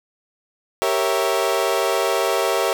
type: chord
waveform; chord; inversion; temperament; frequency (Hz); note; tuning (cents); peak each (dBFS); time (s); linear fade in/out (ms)
30% pulse; G diminished seventh; none; equal; 392 / 466.2 / 554.4 / 659.3; G4 / Bb4 / Db5 / Fb5; 0 / 0 / 0 / 0; -21; 0.82-2.73; 0
effects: none